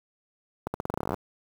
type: accelerating click train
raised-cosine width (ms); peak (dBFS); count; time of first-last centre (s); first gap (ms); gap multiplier
1; -15; 16; 0.67-1.142; 70; 0.87
effects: high-pass 60 Hz 12 dB/octave + 7-bit